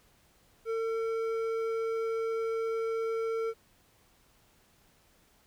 triangle tone with hard clipping, 451.4 Hz, A4, 44 cents sharp, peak -31 dBFS, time 0.65-3.54 s, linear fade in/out 50 ms, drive 12 dB, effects pink hiss -65 dBFS RMS until 5.46 s

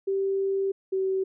sine tone pair in turn, 389.7 / 381.5 Hz, G4 / G4, -10 / -47 cents, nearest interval unison, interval 37 cents, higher first, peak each -23 dBFS, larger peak neither, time 0.07-0.72 / 0.92-1.24 s, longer first, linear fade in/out 10 ms, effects none

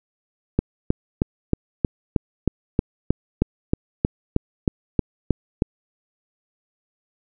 click train, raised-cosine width 3 ms, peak -4 dBFS, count 17, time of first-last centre 0.59-5.621 s, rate 3.18 Hz, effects none

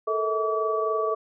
sine tone cluster, 438.2 / 461.9 / 643 / 1146 Hz, A4 / A#4 / E5 / D6, -7 / -16 / -43 / -43 cents, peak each -26 / -35 / -29 / -27 dBFS, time 0.07-1.15 s, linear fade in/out 10 ms, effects none

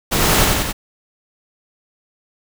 pink noise with echo, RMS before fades -17 dBFS, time 0.11-0.46 s, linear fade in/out 20 ms, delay 90 ms, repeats 3, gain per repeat -2 dB, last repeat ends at 0.73 s, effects none

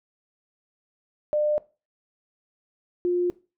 sine tone pair in turn, 600 / 354.3 Hz, D5 / F4, +37 / +25 cents, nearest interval major sixth, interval 912 cents, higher first, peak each -20 / -20 dBFS, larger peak neither, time 1.33-1.58 / 3.05-3.3 s, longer neither, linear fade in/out 0 ms, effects noise-tail reverb RT60 0.3 s tail -19 dB re dry

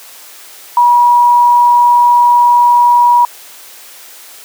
sine tone, 964 Hz, B5, 42 cents flat, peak -4 dBFS, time 0.77-3.25 s, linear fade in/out 2 ms, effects white hiss -35 dBFS RMS until 4.44 s + high-pass 400 Hz 12 dB/octave

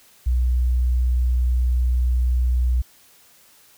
sine tone, 61.74 Hz, B1, in tune, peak -16 dBFS, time 0.26-2.82 s, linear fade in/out 10 ms, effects white hiss -53 dBFS RMS until 3.77 s

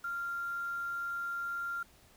sine tone with quantisation, 1389 Hz, F6, 10 cents flat, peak -34 dBFS, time 0.04-1.83 s, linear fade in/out 5 ms, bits 9, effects pink hiss -62 dBFS RMS until 2.16 s

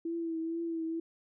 sine tone with vibrato, 330 Hz, E4, 2 cents sharp, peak -32 dBFS, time 0.05-1 s, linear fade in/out 5 ms, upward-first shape triangle, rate 2.2 Hz, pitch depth 40 cents each way, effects none

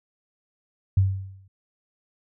sine tone with exponential decay, 96.1 Hz, G2, 34 cents flat, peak -13 dBFS, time 0.97-1.48 s, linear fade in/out 5 ms, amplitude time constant 110 ms, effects none

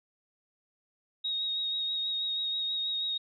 sine tone with vibrato, 3761 Hz, A#7, 15 cents sharp, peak -29 dBFS, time 1.24-3.18 s, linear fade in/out 10 ms, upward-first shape sine, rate 6.2 Hz, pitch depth 20 cents each way, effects none

